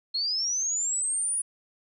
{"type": "linear sweep", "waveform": "sine", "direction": "up", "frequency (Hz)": [4200, 9830], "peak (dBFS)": -25, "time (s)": [0.14, 1.42], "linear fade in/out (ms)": 10, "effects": []}